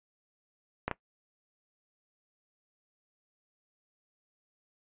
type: clicks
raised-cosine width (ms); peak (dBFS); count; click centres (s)
0.5; -15 / -16; 2; 0.88 / 0.913
effects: noise-tail reverb RT60 0.1 s tail -18 dB re dry + resampled to 8000 Hz